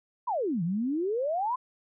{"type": "exponential two-way sweep", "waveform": "sine", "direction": "down then up", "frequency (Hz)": [1046.5, 160, 1046.5], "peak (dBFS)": -26, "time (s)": [0.27, 1.56], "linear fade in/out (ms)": 10, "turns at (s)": 0.63, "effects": []}